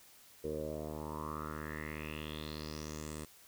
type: tone with low-pass filter sweep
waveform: 10% pulse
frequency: 76.6 Hz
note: D#2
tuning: 27 cents flat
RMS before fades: -42 dBFS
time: 0.44-3.25 s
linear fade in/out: 5 ms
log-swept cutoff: 450 to 9100 Hz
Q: 5.9
effects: white hiss -60 dBFS RMS until 3.47 s